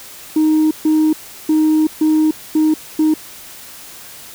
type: tone bursts at uneven times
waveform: sine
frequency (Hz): 311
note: D#4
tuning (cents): -1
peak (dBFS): -8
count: 6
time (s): 0.36-0.71 / 0.85-1.13 / 1.49-1.87 / 2.01-2.31 / 2.55-2.74 / 2.99-3.14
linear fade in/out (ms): 5
effects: tanh soft clip ceiling -8 dBFS + white hiss -36 dBFS RMS until 4.34 s